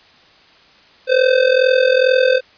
square tone with amplitude modulation, 515 Hz, C5, 28 cents flat, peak -8 dBFS, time 1.07-2.41 s, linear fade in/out 50 ms, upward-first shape sine, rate 42.3 Hz, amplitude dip 75%, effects white hiss -48 dBFS RMS until 2.57 s + resampled to 11025 Hz

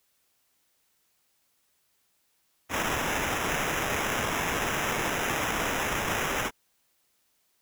white noise with sample-and-hold, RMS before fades -29 dBFS, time 2.69-6.51 s, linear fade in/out 50 ms, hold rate 4410 Hz, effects white hiss -71 dBFS RMS until 7.61 s

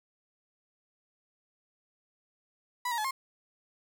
35% pulse tone with pitch steps, 984 / 941 / 856 / 1067 Hz, B5 / A#5 / A5 / C6, -7 / +16 / -48 / +34 cents, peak -28 dBFS, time 2.85-3.11 s, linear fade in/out 5 ms, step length 65 ms, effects none

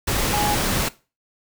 sine tone in noise, 830 Hz, G#5, 1 cent flat, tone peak -21 dBFS, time 0.33-0.55 s, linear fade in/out 10 ms, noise pink, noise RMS -22 dBFS, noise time 0.07-0.89 s, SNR -2 dB, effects noise-tail reverb RT60 0.3 s tail -18 dB re dry

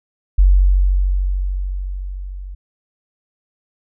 sine tone with level ramp, 46.76 Hz, F#1, 19 cents sharp, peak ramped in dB -6 to -28 dBFS, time 0.38-2.55 s, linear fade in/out 10 ms, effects none

